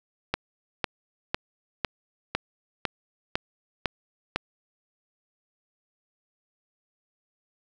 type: click train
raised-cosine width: 0.3 ms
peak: -8 dBFS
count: 9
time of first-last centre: 0.34-4.36 s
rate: 1.99 Hz
effects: none